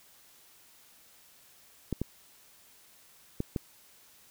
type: clicks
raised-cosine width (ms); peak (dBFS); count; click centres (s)
3; -17; 4; 1.927 / 2.016 / 3.404 / 3.562
effects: white hiss -59 dBFS RMS until 4.3 s